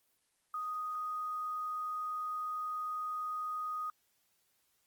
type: tone with quantisation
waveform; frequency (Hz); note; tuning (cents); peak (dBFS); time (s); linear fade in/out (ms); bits
sine; 1244.5; D#6; 0; -35; 0.54-3.9; 2; 10
effects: white hiss -75 dBFS RMS until 4.86 s + Opus 24 kbps